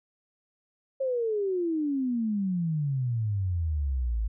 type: exponential sweep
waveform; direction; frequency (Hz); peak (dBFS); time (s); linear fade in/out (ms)
sine; down; 544 to 51.91; -25; 1-4.28; 10
effects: none